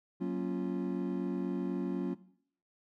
triangle chord, Gb major seventh, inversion none, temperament equal, 185 / 233.1 / 277.2 / 349.2 Hz, Gb3 / Bb3 / Db4 / F4, 0 / 0 / 0 / 0 cents, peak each -33 / -38 / -35 / -36 dBFS, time 0.2-2.15 s, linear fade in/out 20 ms, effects noise-tail reverb RT60 0.6 s tail -17 dB re dry

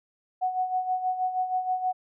sine tone with tremolo, 740 Hz, F#5, in tune, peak -22 dBFS, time 0.41-1.93 s, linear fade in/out 20 ms, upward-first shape sine, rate 6.3 Hz, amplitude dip 65%, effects none

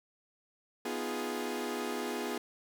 sawtooth chord, F half-diminished seventh, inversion second, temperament equal, 246.9 / 311.1 / 349.2 / 415.3 Hz, Cb4 / Eb4 / F4 / Ab4, 0 / 0 / 0 / 0 cents, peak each -35 / -39 / -36 / -34 dBFS, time 0.85-2.38 s, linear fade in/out 5 ms, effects none

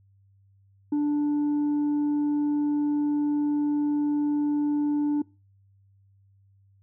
sine tone with tanh clipping, 293.7 Hz, D4, in tune, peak -22 dBFS, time 0.92-5.22 s, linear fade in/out 5 ms, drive 2 dB, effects noise-tail reverb RT60 0.3 s tail -23 dB re dry + added 98 Hz sine -57 dBFS peak until 6.82 s

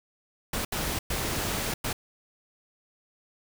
pink noise bursts at uneven times, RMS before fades -30 dBFS, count 4, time 0.53-0.65 / 0.72-0.99 / 1.1-1.74 / 1.84-1.93 s, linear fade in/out 5 ms, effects none

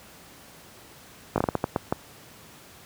slowing click train, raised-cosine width 1 ms, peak -8 dBFS, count 9, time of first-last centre 1.36-1.925 s, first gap 19 ms, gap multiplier 1.36, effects pink hiss -49 dBFS RMS until 2.85 s + high-pass 80 Hz 12 dB/octave

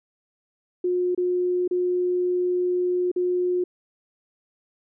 sine tone with dropouts, 359.4 Hz, F4, 50 cents sharp, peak -20 dBFS, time 0.84-3.64 s, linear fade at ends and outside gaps 5 ms, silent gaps 1.149-1.176 / 1.678-1.71 / 3.116-3.161 s, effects none

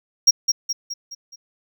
triangle tone with echo, 5600 Hz, F8, 4 cents sharp, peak -7 dBFS, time 0.27-0.31 s, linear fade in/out 10 ms, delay 210 ms, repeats 5, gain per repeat -6 dB, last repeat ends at 1.36 s, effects none

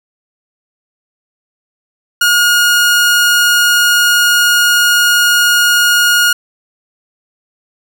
sawtooth tone, 1433 Hz, F6, 44 cents sharp, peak -4 dBFS, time 2.21-6.33 s, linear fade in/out 5 ms, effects none

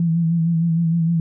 sine tone with vibrato, 166.3 Hz, E3, 16 cents sharp, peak -15 dBFS, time 0-1.2 s, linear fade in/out 2 ms, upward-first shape sine, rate 6.5 Hz, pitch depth 43 cents each way, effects none

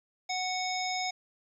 harmonic tone, 740 Hz, F#5, in tune, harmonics 1 / 3 / 5 / 7 / 9, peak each -33 / -36 / -40 / -37 / -41 dBFS, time 0.29-1.11 s, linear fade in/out 10 ms, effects 11-bit

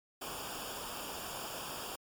pink noise with comb filter, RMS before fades -42 dBFS, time 0.21-1.96 s, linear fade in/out 10 ms, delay 0.49 ms, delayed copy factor -0.8, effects MP3 96 kbps

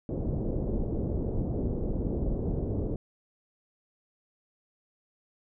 pink low-pass noise, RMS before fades -30 dBFS, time 0.09-2.96 s, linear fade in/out 2 ms, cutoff 490 Hz, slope 24 dB/octave, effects none

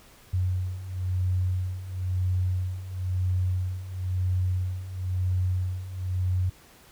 sine beating tone pair, 91.1 / 92.09 Hz, F#2 / F#2, -26 / -8 cents, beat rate 0.99 Hz, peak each -30 / -26 dBFS, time 0.33-6.5 s, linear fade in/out 10 ms, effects pink hiss -54 dBFS RMS until 6.91 s

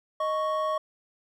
triangle tone pair together, 622.3 / 1108.8 Hz, D#5 / C#6, 0 / 0 cents, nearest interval minor seventh, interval 1000 cents, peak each -26 dBFS, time 0.2-0.78 s, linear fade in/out 5 ms, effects none

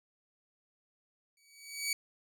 15% pulse tone with exponential growth, 2269 Hz, C#7, 40 cents sharp, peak -22 dBFS, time 1.37-1.93 s, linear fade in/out 2 ms, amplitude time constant 120 ms, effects none

